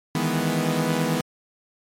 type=chord; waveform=sawtooth; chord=E major seventh; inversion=third; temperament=equal; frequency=155.56 / 164.81 / 207.7 / 246.9 Hz; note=D#3 / E3 / G#3 / B3; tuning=0 / 0 / 0 / 0 cents; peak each=-23 / -22 / -25 / -22 dBFS; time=0.15-1.21 s; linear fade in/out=2 ms; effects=MP3 64 kbps